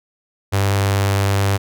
sawtooth tone with notch filter, 99 Hz, G2, 18 cents sharp, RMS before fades -17 dBFS, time 0.52-1.58 s, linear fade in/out 20 ms, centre 230 Hz, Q 1.1, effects none

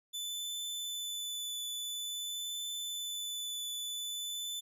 sawtooth tone with vibrato, 3500 Hz, A7, 10 cents flat, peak -34 dBFS, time 0.13-4.61 s, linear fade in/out 20 ms, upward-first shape triangle, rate 0.49 Hz, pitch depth 11 cents each way, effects none

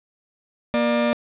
40% pulse tone pair together, 236.5 / 596 Hz, A#3 / D5, +25 / +25 cents, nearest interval octave + major third, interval 1600 cents, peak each -20 dBFS, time 0.74-1.13 s, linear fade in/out 0 ms, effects resampled to 8000 Hz + 8-bit

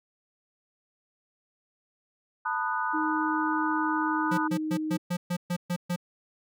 sine chord, B dominant seventh, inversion third, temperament just, 889 / 987.8 / 1234.7 / 1481.6 Hz, A5 / B5 / D#6 / F#6, +18 / 0 / -14 / +2 cents, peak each -32 dBFS, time 2.45-4.48 s, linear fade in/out 10 ms
sine tone, 311.1 Hz, D#4, in tune, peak -28 dBFS, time 2.93-4.98 s, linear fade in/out 20 ms
square tone bursts, 176.5 Hz, F3, 19 cents sharp, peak -27 dBFS, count 9, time 4.31-5.962 s, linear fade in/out 10 ms, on 68 ms, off 130 ms
effects none

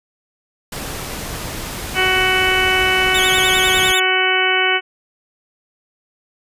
pink noise, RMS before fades -27 dBFS, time 0.72-3.92 s, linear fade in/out 5 ms
harmonic tone, 373.3 Hz, F#4, 15 cents sharp, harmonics 1 / 2 / 3 / 4 / 5 / 6 / 7 / 8, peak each -22 / -23 / -25 / -20 / -24 / -19 / -25 / -20 dBFS, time 1.94-4.81 s, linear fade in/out 50 ms
sawtooth tone with vibrato, 3435 Hz, A7, 42 cents flat, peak -16 dBFS, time 3.14-4 s, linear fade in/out 10 ms, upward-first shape sine, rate 10 Hz, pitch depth 140 cents each way
effects resampled to 32000 Hz

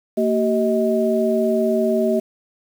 sine tone cluster, 228.8 / 384.2 / 631 Hz, A#3 / G4 / D#5, -32 / -35 / +24 cents, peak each -20 dBFS, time 0.17-2.2 s, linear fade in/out 10 ms, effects 7-bit

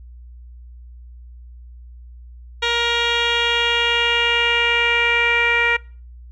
10% pulse tone with low-pass filter sweep, 471.2 Hz, A#4, 19 cents sharp, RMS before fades -18 dBFS, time 2.62-5.77 s, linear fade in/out 10 ms, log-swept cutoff 3900 to 2200 Hz, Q 3.6, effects noise-tail reverb RT60 0.4 s tail -25 dB re dry + added 60 Hz sine -37 dBFS peak until 6.31 s

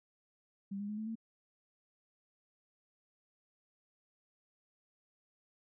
sine tone with pitch steps, 197.6 / 204.1 / 210.8 / 217.7 / 224.9 Hz, G3 / G#3 / G#3 / A3 / A3, +14 / -30 / +26 / -18 / +38 cents, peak -37 dBFS, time 0.71-1.155 s, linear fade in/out 10 ms, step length 89 ms, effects none

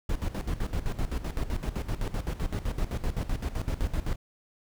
brown noise with tremolo, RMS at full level -28 dBFS, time 0.09-4.16 s, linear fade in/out 5 ms, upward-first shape square, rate 7.8 Hz, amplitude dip 75%, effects none

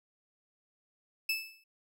30% pulse tone with exponential decay, 2624 Hz, E7, 9 cents flat, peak -24 dBFS, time 1.29-1.64 s, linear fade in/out 5 ms, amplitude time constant 76 ms, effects none

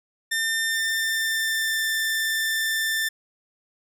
sawtooth tone with pitch glide, 1800 to 1780.4 Hz, A6 to A6, +39 to +20 cents, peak -19 dBFS, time 0.31-3.09 s, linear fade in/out 10 ms, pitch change -19 cents, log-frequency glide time 0.67-1.85 s, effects none

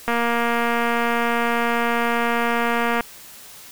click train, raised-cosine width 0.5 ms, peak -7 dBFS, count 689, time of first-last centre 0.08-3.008 s, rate 235 Hz, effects white hiss -42 dBFS RMS until 3.71 s

